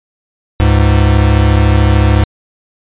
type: tone pair together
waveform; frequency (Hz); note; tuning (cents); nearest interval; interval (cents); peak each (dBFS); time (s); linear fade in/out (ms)
square; 70.08 / 103.83; C#2 / G#2; +19 / 0; perfect fifth; 681; -10; 0.6-2.24; 0
effects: resampled to 8000 Hz